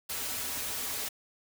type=noise with comb filter; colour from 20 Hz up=white; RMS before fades=-35 dBFS; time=0.09-1.09 s; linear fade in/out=10 ms; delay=5.7 ms; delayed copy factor=-0.9; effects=none

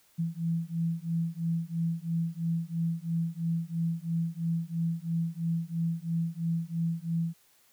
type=beating tone pair; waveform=sine; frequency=164.81 / 167.81 Hz; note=E3 / E3; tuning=0 / +31 cents; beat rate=3 Hz; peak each=-31 dBFS; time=0.18-7.34 s; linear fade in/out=20 ms; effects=white hiss -64 dBFS RMS until 7.72 s

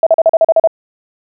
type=tone bursts; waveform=sine; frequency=652 Hz; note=E5; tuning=19 cents flat; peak=-4 dBFS; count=9; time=0.03-0.674 s; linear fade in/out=2 ms; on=36 ms; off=40 ms; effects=none

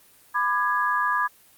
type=chord; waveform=sine; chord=G# diminished; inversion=first; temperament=just; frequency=996.7 / 1196.1 / 1661.2 Hz; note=B5 / D6 / G#6; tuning=+16 / +31 / 0 cents; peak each=-25 dBFS; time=0.34-1.28 s; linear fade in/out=20 ms; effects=white hiss -55 dBFS RMS until 1.57 s + Opus 32 kbps

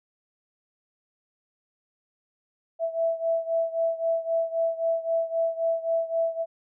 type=beating tone pair; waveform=sine; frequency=659.3 / 663.1 Hz; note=E5 / E5; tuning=0 / +10 cents; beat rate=3.8 Hz; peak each=-25 / -28 dBFS; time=2.79-6.46 s; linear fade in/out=50 ms; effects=none

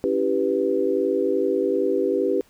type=chord; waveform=sine; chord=C# half-diminished seventh; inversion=none; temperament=equal with one note detuned; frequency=279.1 / 329.6 / 392 / 493.9 Hz; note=C#4 / E4 / G4 / B4; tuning=+12 / 0 / 0 / 0 cents; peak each=-27 / -27 / -22 / -24 dBFS; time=0.04-2.41 s; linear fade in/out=0 ms; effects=pink hiss -58 dBFS RMS until 2.49 s

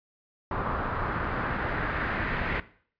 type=noise with low-pass filter sweep; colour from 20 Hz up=pink; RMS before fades=-30 dBFS; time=0.51-2.6 s; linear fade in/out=2 ms; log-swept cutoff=1200 to 2000 Hz; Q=2.5; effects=noise-tail reverb RT60 0.5 s tail -17 dB re dry + resampled to 11025 Hz

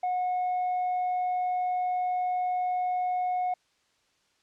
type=tone with tanh clipping; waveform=sine; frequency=728 Hz; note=F#5; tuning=28 cents flat; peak=-26 dBFS; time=0.03-3.54 s; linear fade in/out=5 ms; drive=1 dB; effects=white hiss -69 dBFS RMS until 4.42 s + low-pass 6000 Hz 12 dB/octave

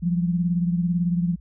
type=beating tone pair; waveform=sine; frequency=172.7 / 190.7 Hz; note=F3 / G3; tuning=-19 / -47 cents; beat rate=18 Hz; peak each=-20 / -28 dBFS; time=0.02-1.36 s; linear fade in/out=20 ms; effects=added 60 Hz sine -43 dBFS peak until 1.4 s

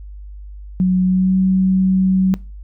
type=tone with pitch glide; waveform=sine; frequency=184.2 to 188.18 Hz; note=F#3 to F#3; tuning=-7 to +30 cents; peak=-11 dBFS; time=0.8-2.34 s; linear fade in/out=0 ms; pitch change=+37 cents; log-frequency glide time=1.04-1.36 s; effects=noise-tail reverb RT60 0.3 s tail -22 dB re dry + added 50 Hz sine -31 dBFS peak until 2.63 s

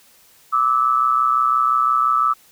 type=tone pair together; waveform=sine; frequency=1174.7 / 1300.5 Hz; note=D6 / E6; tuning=0 / -24 cents; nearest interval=major second; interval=176 cents; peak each=-18 / -16 dBFS; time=0.52-2.34 s; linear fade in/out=20 ms; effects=white hiss -52 dBFS RMS until 2.51 s

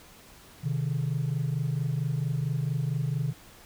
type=tone pair together; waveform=sine; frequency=129.1 / 153.53 Hz; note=C3 / D#3; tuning=-23 / -23 cents; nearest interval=minor third; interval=300 cents; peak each=-27 dBFS; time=0.63-3.33 s; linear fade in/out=20 ms; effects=tanh soft clip ceiling -22 dBFS + pink hiss -52 dBFS RMS until 3.65 s

